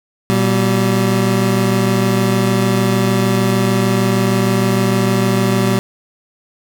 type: tone pair together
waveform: 25% pulse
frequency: 119.68 / 192.8 Hz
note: A#2 / G3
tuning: +46 / -28 cents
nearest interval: minor sixth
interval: 826 cents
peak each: -12 / -11 dBFS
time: 0.3-5.79 s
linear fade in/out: 0 ms
effects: none